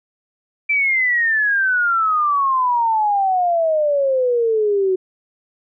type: exponential sweep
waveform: sine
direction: down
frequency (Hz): 2345 to 368.6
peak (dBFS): -14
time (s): 0.69-4.96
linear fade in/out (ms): 10
effects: none